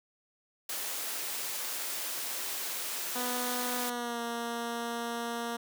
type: high-pass noise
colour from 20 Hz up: white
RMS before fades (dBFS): -36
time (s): 0.69-3.9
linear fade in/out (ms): 5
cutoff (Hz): 330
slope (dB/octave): 12
type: tone with pitch glide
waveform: 10% pulse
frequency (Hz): 246.9 to 234.4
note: B3 to A#3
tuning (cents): 0 to +10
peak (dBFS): -25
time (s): 3.15-5.57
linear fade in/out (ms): 10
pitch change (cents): -90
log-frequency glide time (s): 3.78-4.2
effects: none